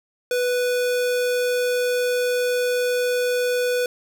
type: tone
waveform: square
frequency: 493.9 Hz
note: B4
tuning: in tune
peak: -20 dBFS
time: 0.31-3.86 s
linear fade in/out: 2 ms
effects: none